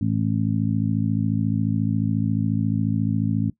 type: harmonic tone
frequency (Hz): 54.2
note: A1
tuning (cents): -25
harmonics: 2 / 3 / 4 / 5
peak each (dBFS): -24 / -26 / -24 / -27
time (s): 0.01-3.5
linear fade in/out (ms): 5
effects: noise-tail reverb RT60 0.1 s tail -19 dB re dry